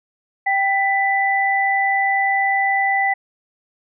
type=tone pair together; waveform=sine; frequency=784 / 1987.6 Hz; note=G5 / B6; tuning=0 / +11 cents; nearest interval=octave + major third; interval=1611 cents; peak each=-18 dBFS; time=0.46-3.14 s; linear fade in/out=10 ms; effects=none